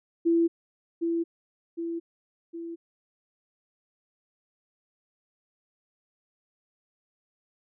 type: tone with echo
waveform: sine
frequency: 335.1 Hz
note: E4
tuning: 29 cents sharp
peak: -19 dBFS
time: 0.25-0.48 s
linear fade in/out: 20 ms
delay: 760 ms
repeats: 3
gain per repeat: -5 dB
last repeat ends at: 2.76 s
effects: none